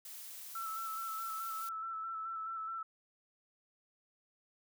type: noise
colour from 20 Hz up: blue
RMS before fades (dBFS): -48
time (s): 0.05-1.69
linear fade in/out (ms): 2
type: tone with vibrato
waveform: sine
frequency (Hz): 1325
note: E6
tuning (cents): +9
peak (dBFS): -38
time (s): 0.55-2.83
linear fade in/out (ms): 5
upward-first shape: square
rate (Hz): 4.7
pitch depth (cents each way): 22
effects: none